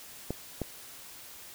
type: clicks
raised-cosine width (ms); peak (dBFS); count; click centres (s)
2; -18; 2; 0.306 / 0.617
effects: white hiss -48 dBFS RMS until 1.54 s